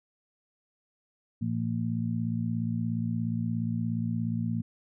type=harmonic tone; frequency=57 Hz; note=A#1; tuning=38 cents flat; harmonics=2 / 3 / 4; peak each=-31 / -33 / -31 dBFS; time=1.41-4.62 s; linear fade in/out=10 ms; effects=none